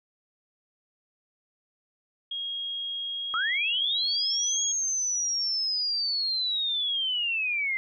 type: tone with pitch glide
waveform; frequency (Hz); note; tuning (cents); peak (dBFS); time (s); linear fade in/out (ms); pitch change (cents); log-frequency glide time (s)
sine; 3272 to 3310; G#7 to G#7; -26 to -6; -30; 2.31-4.72; 5; +20; 3.13-3.78
type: linear two-way sweep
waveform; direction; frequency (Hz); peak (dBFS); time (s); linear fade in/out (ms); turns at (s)
sine; up then down; 1244.5 to 6645 to 2058; -25; 3.34-7.77; 0; 4.63
effects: none